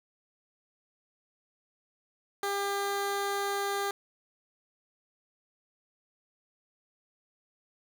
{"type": "tone", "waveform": "15% pulse", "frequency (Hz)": 400.1, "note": "G4", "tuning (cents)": 35, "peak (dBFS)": -23, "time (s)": [2.43, 3.91], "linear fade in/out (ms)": 2, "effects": []}